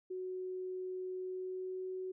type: tone with pitch glide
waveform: sine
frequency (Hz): 370 to 372.8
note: F#4 to F#4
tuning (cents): 0 to +13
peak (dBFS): -38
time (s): 0.1-2.12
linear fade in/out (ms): 10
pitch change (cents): +13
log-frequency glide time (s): 1.16-1.88
effects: none